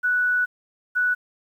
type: tone pair in turn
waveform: sine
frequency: 1478 / 1478 Hz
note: F#6 / F#6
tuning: -2 / -2 cents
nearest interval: unison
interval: 0 cents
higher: neither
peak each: -18 dBFS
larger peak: neither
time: 0.03-0.46 / 0.95-1.15 s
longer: first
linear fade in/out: 20 ms
effects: 9-bit